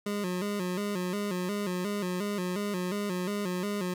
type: tone with vibrato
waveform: 25% pulse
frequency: 192.4 Hz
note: G3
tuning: 32 cents flat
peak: -26 dBFS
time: 0.06-3.94 s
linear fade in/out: 5 ms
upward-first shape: square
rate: 2.8 Hz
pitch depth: 110 cents each way
effects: none